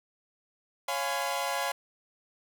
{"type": "chord", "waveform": "sawtooth", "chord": "C# dominant seventh", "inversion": "none", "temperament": "equal with one note detuned", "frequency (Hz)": [554.4, 698.5, 830.6, 1013.2], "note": ["C#5", "E#5", "G#5", "B5"], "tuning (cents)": [0, 0, 0, 44], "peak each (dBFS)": -31, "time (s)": [0.88, 1.72], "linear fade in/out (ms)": 5, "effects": []}